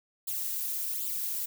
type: noise with flanger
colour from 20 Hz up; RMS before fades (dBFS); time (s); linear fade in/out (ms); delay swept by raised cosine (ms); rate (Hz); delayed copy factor
violet; -33; 0.27-1.46; 10; 0.25 to 3.05; 1.3; +1
effects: none